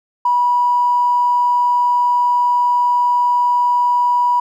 triangle tone with tanh clipping, 975 Hz, B5, 23 cents flat, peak -11 dBFS, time 0.25-4.4 s, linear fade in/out 5 ms, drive 2 dB, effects none

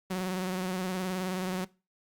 sawtooth tone with vibrato, 185 Hz, F#3, in tune, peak -26 dBFS, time 0.1-1.65 s, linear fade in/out 10 ms, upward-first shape triangle, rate 19 Hz, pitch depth 50 cents each way, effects noise-tail reverb RT60 0.3 s tail -21 dB re dry + Opus 48 kbps

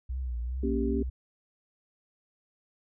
sine tone with vibrato, 61.74 Hz, B1, in tune, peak -30 dBFS, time 0.09-1.1 s, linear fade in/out 10 ms, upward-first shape triangle, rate 2.5 Hz, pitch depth 110 cents each way
sine chord, G diminished, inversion first, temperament equal, 233.1 / 277.2 / 392 Hz, Bb3 / Db4 / G4, 0 / 0 / 0 cents, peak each -31 dBFS, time 0.63-1.03 s, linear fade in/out 5 ms
effects none

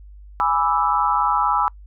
sine chord, E dominant seventh, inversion first, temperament equal, 830.6 / 987.8 / 1174.7 / 1318.5 Hz, G#5 / B5 / D6 / E6, 0 / 0 / 0 / 0 cents, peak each -22 / -21 / -24 / -21 dBFS, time 0.4-1.68 s, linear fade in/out 0 ms, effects noise-tail reverb RT60 0.1 s tail -26 dB re dry + added 50 Hz sine -39 dBFS peak until 1.86 s

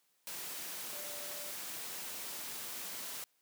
sine tone in noise, 587.3 Hz, D5, in tune, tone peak -51 dBFS, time 0.93-1.51 s, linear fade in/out 0 ms, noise white, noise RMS -43 dBFS, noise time 0.27-3.24 s, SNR -11 dB, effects white hiss -75 dBFS RMS until 3.41 s + high-pass 150 Hz 12 dB/octave

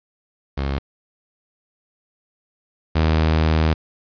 sawtooth tone pair in turn, 69 / 79.11 Hz, C#2 / D#2, -7 / +29 cents, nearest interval major second, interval 236 cents, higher second, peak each -17 / -11 dBFS, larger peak second, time 0.57-0.79 / 2.95-3.74 s, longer second, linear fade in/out 10 ms, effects resampled to 11025 Hz + 7-bit

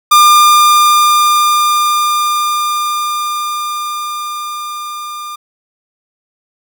45% pulse tone with level ramp, 1202 Hz, D6, 40 cents sharp, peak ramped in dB -3 to -23 dBFS, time 0.11-5.36 s, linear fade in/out 10 ms, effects none

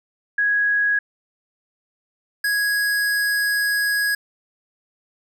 sine / square tone pair in turn, 1661.2 / 1661.2 Hz, G#6 / G#6, 0 / 0 cents, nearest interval unison, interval 0 cents, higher neither, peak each -16 / -19 dBFS, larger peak first, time 0.38-0.99 / 2.44-4.15 s, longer second, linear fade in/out 5 ms, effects none

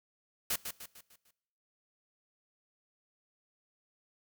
white noise with echo, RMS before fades -32 dBFS, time 0.5-0.56 s, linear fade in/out 5 ms, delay 150 ms, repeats 5, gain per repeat -7 dB, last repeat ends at 1.31 s, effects noise-tail reverb RT60 0.9 s tail -22 dB re dry

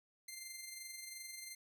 10% pulse tone with amplitude modulation, 2090 Hz, C7, 2 cents flat, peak -36 dBFS, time 0.28-1.55 s, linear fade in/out 5 ms, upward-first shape sine, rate 22.8 Hz, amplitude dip 45%, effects none

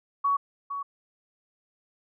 sine tone with echo, 1124 Hz, C#6, 24 cents sharp, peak -21 dBFS, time 0.24-0.37 s, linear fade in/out 10 ms, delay 460 ms, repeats 1, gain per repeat -9 dB, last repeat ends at 0.83 s, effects none

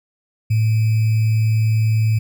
sine tone with sample-and-hold, 110 Hz, A2, in tune, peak -13 dBFS, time 0.5-2.19 s, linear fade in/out 10 ms, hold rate 2450 Hz, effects none

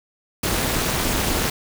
pink noise with amplitude modulation, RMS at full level -18 dBFS, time 0.43-1.5 s, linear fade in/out 5 ms, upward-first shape sine, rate 286 Hz, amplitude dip 90%, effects none

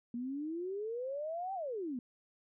sine exponential two-way sweep, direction up then down, 233.1 to 790 to 233.1 Hz, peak -36 dBFS, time 0.14-1.99 s, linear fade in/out 2 ms, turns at 1.54 s, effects none

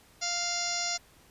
harmonic tone, 698.5 Hz, F5, in tune, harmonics 1 / 2 / 3 / 4 / 5 / 6 / 7 / 8 / 9 / 10, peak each -38 / -41 / -38 / -44 / -43 / -39 / -37 / -34 / -43 / -37 dBFS, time 0.21-0.98 s, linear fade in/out 20 ms, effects pink hiss -59 dBFS RMS until 1.3 s + resampled to 32000 Hz

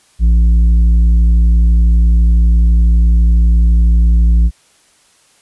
sine tone with tanh clipping, 57 Hz, A#1, 38 cents flat, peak -7 dBFS, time 0.19-4.51 s, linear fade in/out 50 ms, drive 6 dB, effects white hiss -51 dBFS RMS until 5.41 s + resampled to 24000 Hz

